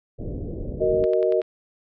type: low-pass noise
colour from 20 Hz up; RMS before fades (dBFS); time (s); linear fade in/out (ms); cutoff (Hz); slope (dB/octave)
pink; -31; 0.18-1.06; 20; 560; 48
type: chord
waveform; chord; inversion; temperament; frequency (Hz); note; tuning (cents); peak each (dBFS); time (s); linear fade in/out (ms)
sine; D# minor; first; just; 373.4 / 466.7 / 622.3; F#4 / A#4 / D#5; +16 / +2 / 0; -22; 0.8-1.42; 20
type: click train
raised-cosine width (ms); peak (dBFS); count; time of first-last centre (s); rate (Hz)
0.3; -23; 5; 1.04-1.417; 10.6
effects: none